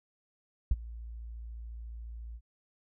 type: tone with ADSR envelope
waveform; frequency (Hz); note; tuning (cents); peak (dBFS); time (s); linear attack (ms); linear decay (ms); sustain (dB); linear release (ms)
sine; 57.1; A#1; -35; -19; 0.71-2.41; 4; 32; -21; 59
effects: none